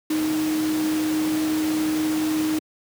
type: tone in noise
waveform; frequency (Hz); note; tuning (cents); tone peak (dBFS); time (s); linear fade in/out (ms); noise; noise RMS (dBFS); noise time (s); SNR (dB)
sine; 311.1; D#4; 0; -20; 0.1-2.59; 5; pink; -31; 0.1-2.59; +8
effects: high-pass 150 Hz 12 dB/octave